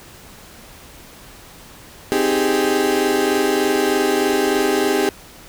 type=chord; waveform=35% pulse; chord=Ab major seventh; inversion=first; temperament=equal; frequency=261.6 / 311.1 / 392 / 415.3 Hz; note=C4 / Eb4 / G4 / Ab4; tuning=0 / 0 / 0 / 0 cents; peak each=-22 / -21 / -17 / -20 dBFS; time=2.12-5.09 s; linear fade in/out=0 ms; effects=pink hiss -42 dBFS RMS until 5.48 s